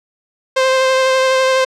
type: tone with vibrato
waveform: sawtooth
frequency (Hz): 523.3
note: C5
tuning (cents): 0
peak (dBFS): -7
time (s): 0.56-1.65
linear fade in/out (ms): 10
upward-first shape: sine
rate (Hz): 12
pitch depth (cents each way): 13
effects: low-pass 6000 Hz 12 dB/octave